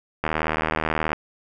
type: click train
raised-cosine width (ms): 0.5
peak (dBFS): -7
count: 71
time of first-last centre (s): 0.24-1.131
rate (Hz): 78.6
effects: none